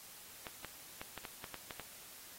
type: clicks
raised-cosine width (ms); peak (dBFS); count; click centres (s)
0.3; -27; 9; 0.468 / 0.647 / 1.015 / 1.177 / 1.252 / 1.442 / 1.543 / 1.708 / 1.797
effects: white hiss -54 dBFS RMS until 2.38 s + AAC 48 kbps

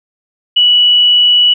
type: tone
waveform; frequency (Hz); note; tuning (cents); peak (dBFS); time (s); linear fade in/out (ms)
sine; 2944; F#7; -9; -5; 0.56-1.54; 10
effects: none

